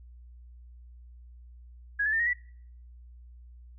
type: tone with pitch steps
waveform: sine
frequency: 1661.2 / 1730.7 / 1803.2 / 1878.7 / 1957.3 Hz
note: G#6 / A6 / A6 / A#6 / B6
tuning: 0 / -29 / +42 / +13 / -16 cents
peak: -24 dBFS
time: 1.99-2.335 s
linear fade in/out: 10 ms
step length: 69 ms
effects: noise-tail reverb RT60 0.6 s tail -26 dB re dry + added 60 Hz sine -47 dBFS peak until 3.78 s